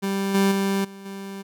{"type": "tone with level steps", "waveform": "30% pulse", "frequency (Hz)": 196, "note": "G3", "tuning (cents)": 0, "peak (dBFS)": [-20, -14, -18, -36, -30], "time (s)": [0.02, 1.43], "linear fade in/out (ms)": 20, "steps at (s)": [0.34, 0.51, 0.84, 1.05], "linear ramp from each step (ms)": 10, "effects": []}